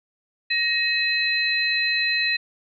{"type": "tone cluster", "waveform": "sine", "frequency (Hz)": [1877, 2561, 4048], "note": ["A#6", "D#7", "B7"], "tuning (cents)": [11, 49, 42], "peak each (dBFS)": -24, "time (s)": [0.5, 2.37], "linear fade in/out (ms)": 10, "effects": []}